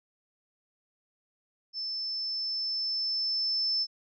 sine tone with level ramp, 5280 Hz, E8, 2 cents sharp, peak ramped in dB -32 to -25 dBFS, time 1.73-3.87 s, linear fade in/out 50 ms, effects none

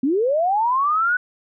sine linear sweep, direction up, 246.2 to 1500 Hz, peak -16 dBFS, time 0.03-1.17 s, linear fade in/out 5 ms, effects none

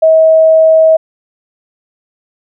sine tone, 640 Hz, D#5, 49 cents sharp, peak -3 dBFS, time 0.02-0.97 s, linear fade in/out 10 ms, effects none

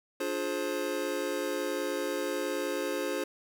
square chord, D half-diminished seventh, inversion none, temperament just, 293.7 / 352.4 / 422.9 / 528.6 Hz, D4 / F4 / Ab4 / C5, 0 / +16 / +31 / +18 cents, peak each -38 / -37 / -37 / -35 dBFS, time 0.2-3.24 s, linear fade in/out 5 ms, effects none

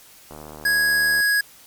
click train, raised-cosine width 1 ms, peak -24 dBFS, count 69, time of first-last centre 0.31-1.204 s, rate 76.1 Hz
square tone, 1661.2 Hz, G#6, in tune, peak -17 dBFS, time 0.65-1.41 s, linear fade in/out 5 ms
effects white hiss -48 dBFS RMS until 1.66 s + MP3 96 kbps

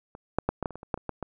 clicks, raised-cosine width 1 ms, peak -28 / -9 / -10 / -15 / -13 / -27 / -25 / -28 / -12 / -27 / -17 / -19 dBFS, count 12, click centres 0.151 / 0.386 / 0.49 / 0.627 / 0.658 / 0.707 / 0.756 / 0.831 / 0.942 / 0.976 / 1.093 / 1.227 s, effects none

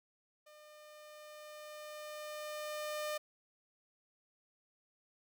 sawtooth tone with level ramp, 604 Hz, D5, 48 cents sharp, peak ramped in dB -53 to -32 dBFS, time 0.46-3.18 s, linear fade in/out 10 ms, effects none

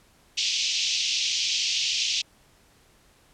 pink band-pass noise, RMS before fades -26 dBFS, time 0.37-2.22 s, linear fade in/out 10 ms, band 2600 to 6400 Hz, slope 48 dB/octave, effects pink hiss -59 dBFS RMS until 3.33 s + low-pass 12000 Hz 12 dB/octave

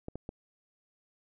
clicks, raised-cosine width 2 ms, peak -25 dBFS, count 3, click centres 0.084 / 0.156 / 0.291 s, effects none

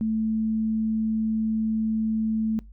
sine tone, 220 Hz, A3, in tune, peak -22 dBFS, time 0.01-2.59 s, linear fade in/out 0 ms, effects noise-tail reverb RT60 0.2 s tail -24 dB re dry + added 50 Hz sine -43 dBFS peak until 2.72 s

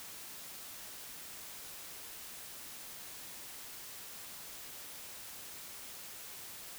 silence, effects white hiss -48 dBFS RMS until 6.78 s

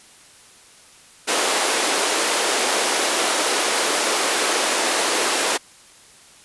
pink high-pass noise, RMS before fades -20 dBFS, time 1.27-5.58 s, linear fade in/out 20 ms, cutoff 350 Hz, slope 24 dB/octave, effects white hiss -48 dBFS RMS until 6.44 s + resampled to 24000 Hz

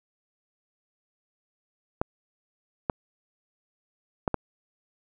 clicks, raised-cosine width 1 ms, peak -10 dBFS, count 4, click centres 2.015 / 2.898 / 4.278 / 4.343 s, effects none

